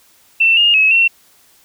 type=tone with pitch steps; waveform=sine; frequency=2685 / 2836 / 2572 / 2715 Hz; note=E7 / F7 / E7 / F7; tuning=+31 / +26 / -43 / -50 cents; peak=-8 dBFS; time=0.4-1.08 s; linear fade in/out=10 ms; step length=170 ms; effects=white hiss -51 dBFS RMS until 1.64 s